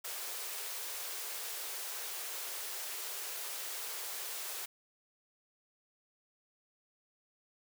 white high-pass noise, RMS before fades -41 dBFS, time 0.04-4.66 s, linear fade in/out 10 ms, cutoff 360 Hz, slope 96 dB/octave, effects none

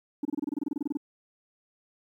sine tone bursts, 290 Hz, D4, 22 cents flat, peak -24 dBFS, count 16, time 0.23-0.972 s, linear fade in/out 5 ms, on 22 ms, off 26 ms, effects tanh soft clip ceiling -25 dBFS + 11-bit

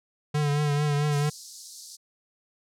square tone with vibrato, 146.83 Hz, D3, in tune, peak -23 dBFS, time 0.34-1.3 s, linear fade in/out 10 ms, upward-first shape triangle, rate 4.5 Hz, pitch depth 47 cents each way
pink high-pass noise, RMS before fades -41 dBFS, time 1.11-1.97 s, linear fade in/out 20 ms, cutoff 4400 Hz, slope 48 dB/octave
effects low-pass 9000 Hz 12 dB/octave

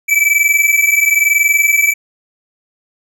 square tone pair together, 2298 / 2319 Hz, D7 / D7, -38 / -22 cents, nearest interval unison, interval 16 cents, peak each -13 dBFS, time 0.08-1.94 s, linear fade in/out 20 ms, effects none

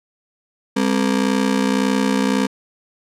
35% pulse ring-modulated tone, 233.1 Hz, A#3, in tune, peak -11 dBFS, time 0.76-2.47 s, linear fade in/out 10 ms, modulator 30.9 Hz, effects low-pass 9000 Hz 12 dB/octave

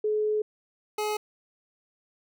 sine / 25% pulse tone pair in turn, 426.2 / 423.3 Hz, G#4 / G#4, +45 / +33 cents, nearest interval unison, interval 12 cents, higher first, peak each -23 dBFS, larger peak neither, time 0.04-0.42 / 0.98-1.17 s, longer first, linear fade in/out 5 ms, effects none

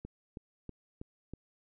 click train, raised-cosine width 3 ms, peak -29 dBFS, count 5, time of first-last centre 0.05-1.336 s, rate 3.11 Hz, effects none

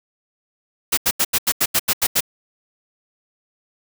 white noise bursts, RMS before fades -17 dBFS, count 10, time 0.92-2.207 s, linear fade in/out 10 ms, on 54 ms, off 83 ms, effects none

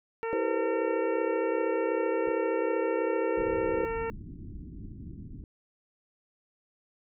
harmonic tone, 455 Hz, A#4, 42 cents flat, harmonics 1 / 2 / 3 / 4 / 5 / 6, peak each -31 / -37 / -41 / -43 / -45 / -47 dBFS, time 0.23-4.1 s, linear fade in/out 0 ms
sine chord, C major seventh, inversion first, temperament just, 327 / 392.4 / 490.5 / 523.3 Hz, E4 / G4 / B4 / C5, -14 / +2 / -12 / 0 cents, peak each -33 dBFS, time 0.33-3.85 s, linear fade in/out 0 ms
clicks, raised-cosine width 2 ms, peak -34 dBFS, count 2, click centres 2.275 / 2.29 s
pink low-pass noise, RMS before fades -42 dBFS, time 3.37-5.44 s, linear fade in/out 2 ms, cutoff 320 Hz, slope 48 dB/octave
effects none

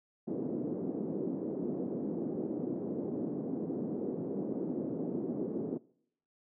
white band-pass noise, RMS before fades -36 dBFS, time 0.27-5.78 s, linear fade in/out 10 ms, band 180 to 390 Hz, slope 24 dB/octave, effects noise-tail reverb RT60 0.7 s tail -23 dB re dry

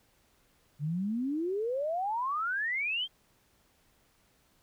sine exponential sweep, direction up, 140 to 3248 Hz, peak -29 dBFS, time 0.79-3.08 s, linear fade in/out 50 ms, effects pink hiss -68 dBFS RMS until 4.62 s

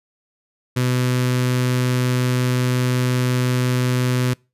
sawtooth tone with notch filter, 125.6 Hz, B2, 30 cents sharp, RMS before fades -19 dBFS, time 0.76-4.34 s, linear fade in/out 10 ms, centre 740 Hz, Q 1.5, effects noise-tail reverb RT60 0.3 s tail -26 dB re dry + resampled to 32000 Hz

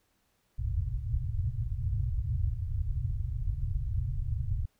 white low-pass noise, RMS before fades -31 dBFS, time 0.58-4.66 s, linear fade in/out 10 ms, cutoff 130 Hz, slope 96 dB/octave, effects pink hiss -73 dBFS RMS until 4.79 s

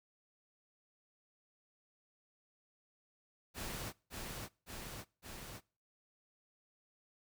pink noise with echo, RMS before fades -43 dBFS, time 3.54-3.93 s, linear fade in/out 50 ms, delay 560 ms, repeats 3, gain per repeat -2 dB, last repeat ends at 5.61 s, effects noise-tail reverb RT60 0.4 s tail -24 dB re dry

